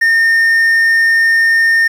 triangle tone, 1823 Hz, A#6, 39 cents flat, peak -6 dBFS, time 0.01-1.88 s, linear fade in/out 10 ms, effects 7-bit

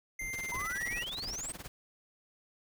square tone with pitch glide, 2093 to 1919.3 Hz, C7 to B6, 0 to -50 cents, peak -37 dBFS, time 0.19-1.03 s, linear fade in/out 5 ms, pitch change -150 cents, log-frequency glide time 0.49-0.83 s
brown noise bursts, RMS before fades -46 dBFS, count 4, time 0.21-1.34 s, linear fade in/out 0 ms, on 95 ms, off 250 ms
pink noise with tremolo, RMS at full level -43 dBFS, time 0.33-1.68 s, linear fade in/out 0 ms, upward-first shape sine, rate 19 Hz, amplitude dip 90%
sine exponential sweep, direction up, 940 to 8590 Hz, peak -37 dBFS, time 0.52-1.52 s, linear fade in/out 0 ms
effects none

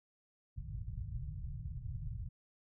white low-pass noise, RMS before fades -42 dBFS, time 0.56-2.29 s, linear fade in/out 10 ms, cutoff 140 Hz, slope 48 dB/octave, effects none

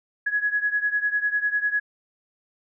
sine beating tone pair, 1674 / 1684 Hz, G#6 / G#6, +13 / +24 cents, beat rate 10 Hz, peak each -23 / -26 dBFS, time 0.26-1.8 s, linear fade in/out 10 ms, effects none

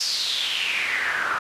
pink noise with band-pass filter sweep, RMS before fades -25 dBFS, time 0-1.39 s, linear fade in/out 10 ms, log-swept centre 5200 to 1300 Hz, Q 5.4, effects resampled to 32000 Hz

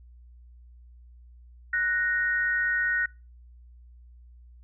sine tone pair together, 1480 / 1864.7 Hz, F#6 / A#6, 0 / 0 cents, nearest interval major third, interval 400 cents, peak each -26 dBFS, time 1.73-3.06 s, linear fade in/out 5 ms, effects noise-tail reverb RT60 0.3 s tail -25 dB re dry + added 60 Hz sine -48 dBFS peak until 4.63 s

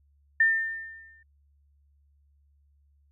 sine tone with exponential decay, 1802 Hz, A6, 41 cents sharp, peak -16 dBFS, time 0.4-1.23 s, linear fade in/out 5 ms, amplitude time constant 180 ms, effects added 71 Hz sine -61 dBFS peak until 3.11 s

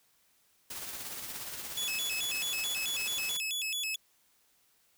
white noise with tremolo, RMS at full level -39 dBFS, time 0.7-3.37 s, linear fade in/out 5 ms, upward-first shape triangle, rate 17 Hz, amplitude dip 45%
sawtooth tone with vibrato, 2971 Hz, F#7, 6 cents sharp, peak -29 dBFS, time 1.77-3.96 s, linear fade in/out 5 ms, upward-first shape square, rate 4.6 Hz, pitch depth 240 cents each way
effects white hiss -69 dBFS RMS until 4.97 s

